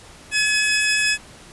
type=tone pair together; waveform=sawtooth; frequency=1702.6 / 2551 Hz; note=G#6 / D#7; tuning=+43 / +43 cents; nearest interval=perfect fifth; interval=700 cents; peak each=-17 / -16 dBFS; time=0.31-1.18 s; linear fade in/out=50 ms; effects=pink hiss -44 dBFS RMS until 1.52 s + resampled to 24000 Hz